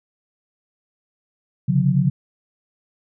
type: tone cluster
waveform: sine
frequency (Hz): 134.1 / 143.9 / 181.7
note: C3 / D3 / F#3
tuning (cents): +43 / -35 / -31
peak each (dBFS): -19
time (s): 1.68-2.1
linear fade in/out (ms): 10
effects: none